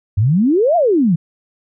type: exponential two-way sweep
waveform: sine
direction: up then down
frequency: 92.8 to 723 to 152.8 Hz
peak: -10 dBFS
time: 0.17-1.16 s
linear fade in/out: 10 ms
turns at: 0.76 s
effects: none